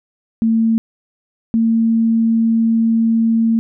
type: tone pair in turn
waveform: sine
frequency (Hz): 225.4 / 226.8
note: A3 / A#3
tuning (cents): +42 / -47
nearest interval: unison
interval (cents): 11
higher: second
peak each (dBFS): -11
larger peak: neither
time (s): 0.42-0.78 / 1.54-3.59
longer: second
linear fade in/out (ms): 0
effects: none